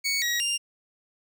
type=tone with pitch steps; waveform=20% pulse; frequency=2229 / 1906 / 2797 Hz; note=C#7 / A#6 / F7; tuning=+9 / +38 / +2 cents; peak=-19 dBFS; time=0.04-0.58 s; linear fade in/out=20 ms; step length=180 ms; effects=none